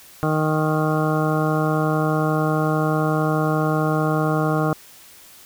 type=harmonic tone; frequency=155.2 Hz; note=D#3; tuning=4 cents flat; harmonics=1 / 2 / 3 / 4 / 5 / 7 / 8 / 9; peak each=-21 / -24 / -26 / -27 / -28 / -29 / -30 / -31 dBFS; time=0.23-4.73 s; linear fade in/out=0 ms; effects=white hiss -46 dBFS RMS until 5.45 s